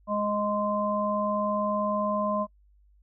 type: harmonic tone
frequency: 207.7 Hz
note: G#3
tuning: in tune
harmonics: 1 / 3 / 5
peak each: -30 / -28 / -29 dBFS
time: 0.07-2.47 s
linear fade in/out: 50 ms
effects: noise-tail reverb RT60 0.1 s tail -25 dB re dry + added 50 Hz sine -57 dBFS peak until 3.02 s